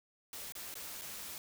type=noise with dropouts; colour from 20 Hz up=white; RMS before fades=-45 dBFS; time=0.33-1.38 s; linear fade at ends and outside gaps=1 ms; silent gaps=0.522-0.552 / 0.741-0.754 / 1.013-1.018 s; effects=none